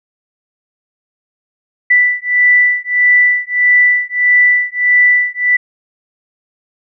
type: beating tone pair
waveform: sine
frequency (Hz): 1975.5 / 1977.1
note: B6 / B6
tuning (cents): 0 / +1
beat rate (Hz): 1.6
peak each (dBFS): -11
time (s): 1.9-5.57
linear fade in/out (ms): 10
effects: none